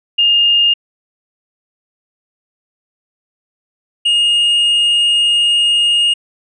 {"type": "tone pair in turn", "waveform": ["sine", "triangle"], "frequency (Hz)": [2828, 2849], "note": ["F7", "F7"], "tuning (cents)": [21, 34], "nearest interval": "unison", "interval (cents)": 13, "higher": "second", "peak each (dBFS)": -8, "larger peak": "neither", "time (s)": [[0.18, 0.74], [4.05, 6.14]], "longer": "second", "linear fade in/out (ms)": 10, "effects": ["resampled to 22050 Hz"]}